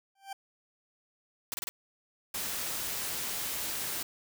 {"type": "tone with exponential growth", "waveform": "40% pulse", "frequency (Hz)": 784, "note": "G5", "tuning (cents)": 0, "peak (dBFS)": -34, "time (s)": [0.15, 0.33], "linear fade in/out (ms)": 5, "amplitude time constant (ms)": 37}
{"type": "noise bursts", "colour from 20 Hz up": "white", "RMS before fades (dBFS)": -36, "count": 4, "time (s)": [1.52, 1.69], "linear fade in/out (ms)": 0, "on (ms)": 20, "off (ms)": 30}
{"type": "noise", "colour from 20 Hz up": "white", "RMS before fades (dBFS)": -35, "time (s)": [2.34, 4.03], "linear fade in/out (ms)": 5}
{"effects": []}